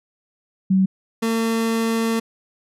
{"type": "tone pair in turn", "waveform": ["sine", "30% pulse"], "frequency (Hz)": [190, 226.7], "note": ["F#3", "A#3"], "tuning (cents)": [46, -48], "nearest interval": "minor third", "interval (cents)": 306, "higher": "second", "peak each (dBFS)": [-13, -16], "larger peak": "first", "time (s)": [[0.7, 0.86], [1.22, 2.2]], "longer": "second", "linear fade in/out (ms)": 10, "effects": ["resampled to 32000 Hz"]}